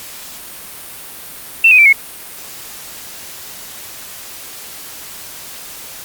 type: tone with pitch steps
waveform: sine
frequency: 2685 / 2505 / 2337 / 2181 Hz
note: E7 / D#7 / D7 / C#7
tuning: +31 / +11 / -9 / -29 cents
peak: -4 dBFS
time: 1.64-1.928 s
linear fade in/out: 5 ms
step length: 72 ms
effects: white hiss -32 dBFS RMS until 6.04 s + Opus 48 kbps